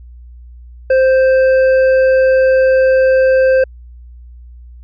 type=tone with hard clipping; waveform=sine; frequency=523.3 Hz; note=C5; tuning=in tune; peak=-9 dBFS; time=0.9-3.64 s; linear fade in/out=5 ms; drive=7 dB; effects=added 60 Hz sine -33 dBFS peak until 4.83 s + resampled to 11025 Hz